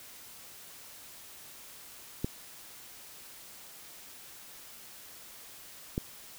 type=clicks; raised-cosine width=3 ms; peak=-17 dBFS; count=2; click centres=2.245 / 5.979 s; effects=white hiss -50 dBFS RMS until 6.38 s